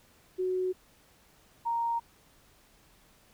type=tone pair in turn; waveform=sine; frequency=369.5 / 931.1 Hz; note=F#4 / A#5; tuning=-2 / -2 cents; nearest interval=octave + major third; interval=1600 cents; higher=second; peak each=-27 dBFS; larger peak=neither; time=0.38-0.73 / 1.65-2 s; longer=neither; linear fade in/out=20 ms; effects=pink hiss -62 dBFS RMS until 3.33 s